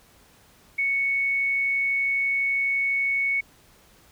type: tone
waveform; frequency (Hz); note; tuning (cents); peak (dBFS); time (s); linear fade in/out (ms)
sine; 2217; C#7; 0; -21; 0.78-3.41; 10
effects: pink hiss -56 dBFS RMS until 4.11 s